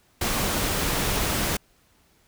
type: noise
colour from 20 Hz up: pink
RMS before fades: -25 dBFS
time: 0.21-1.57 s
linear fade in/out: 5 ms
effects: pink hiss -62 dBFS RMS until 2.27 s